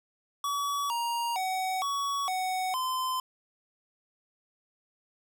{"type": "tone with pitch steps", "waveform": "square", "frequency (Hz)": [1137, 940, 751, 1125, 745, 1029], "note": ["C#6", "A#5", "F#5", "C#6", "F#5", "C6"], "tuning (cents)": [44, 14, 26, 25, 12, -29], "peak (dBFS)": -29, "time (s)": [0.44, 3.2], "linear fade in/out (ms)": 2, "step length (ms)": 460, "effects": []}